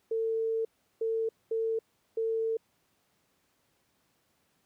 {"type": "tone bursts at uneven times", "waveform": "sine", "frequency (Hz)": 449.2, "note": "A4", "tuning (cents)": 36, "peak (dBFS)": -27, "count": 4, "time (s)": [[0.11, 0.65], [1.01, 1.29], [1.51, 1.79], [2.17, 2.57]], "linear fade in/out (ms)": 5, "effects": ["pink hiss -72 dBFS RMS until 4.65 s", "high-pass 100 Hz 12 dB/octave"]}